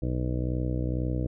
harmonic tone, 62.1 Hz, B1, 10 cents sharp, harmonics 1 / 2 / 3 / 4 / 5 / 6 / 7 / 8 / 9 / 10, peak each -30 / -30 / -37 / -39 / -34 / -45 / -44 / -39 / -46 / -46 dBFS, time 0.02-1.27 s, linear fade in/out 5 ms, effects none

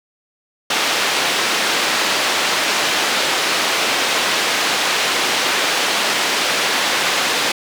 white band-pass noise, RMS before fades -18 dBFS, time 0.7-7.52 s, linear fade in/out 5 ms, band 280 to 3900 Hz, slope 12 dB/octave, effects none

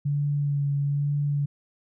sine tone with vibrato, 143.2 Hz, D3, 43 cents flat, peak -22 dBFS, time 0.05-1.46 s, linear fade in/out 10 ms, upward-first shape sine, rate 1.1 Hz, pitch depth 19 cents each way, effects none

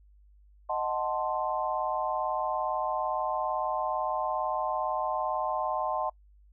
sine chord, D# diminished seventh, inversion none, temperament equal, 622.3 / 740 / 880 / 1046.5 Hz, D#5 / F#5 / A5 / C6, 0 / 0 / 0 / 0 cents, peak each -33 dBFS, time 0.69-6.1 s, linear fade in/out 10 ms, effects noise-tail reverb RT60 0.1 s tail -25 dB re dry + added 50 Hz sine -55 dBFS peak until 6.52 s

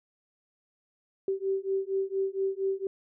sine beating tone pair, 385.1 / 389.4 Hz, G4 / G4, -31 / -12 cents, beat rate 4.3 Hz, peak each -30 dBFS, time 1.28-2.87 s, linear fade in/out 2 ms, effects none

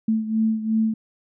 sine beating tone pair, 220 / 222.8 Hz, A3 / A3, 0 / +22 cents, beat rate 2.8 Hz, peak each -20 / -25 dBFS, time 0.08-0.94 s, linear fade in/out 5 ms, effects none

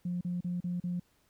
sine tone bursts, 176.9 Hz, F3, 23 cents sharp, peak -30 dBFS, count 5, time 0.05-0.998 s, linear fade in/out 5 ms, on 160 ms, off 37 ms, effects tanh soft clip ceiling -26 dBFS + pink hiss -70 dBFS RMS until 1.29 s

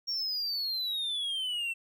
triangle exponential sweep, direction down, 5580 to 2676 Hz, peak -29 dBFS, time 0.07-1.74 s, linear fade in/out 20 ms, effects none

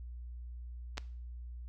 clicks, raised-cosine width 0.2 ms, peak -27 / -19 dBFS, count 2, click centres 0.973 / 0.98 s, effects noise-tail reverb RT60 0.5 s tail -20 dB re dry + added 60 Hz sine -42 dBFS peak until 1.68 s

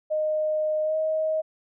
sine tone with pitch glide, 617 to 629.2 Hz, D#5 to D#5, -15 to +19 cents, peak -22 dBFS, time 0.1-1.42 s, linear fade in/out 20 ms, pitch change +34 cents, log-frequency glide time 0.83-0.96 s, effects none

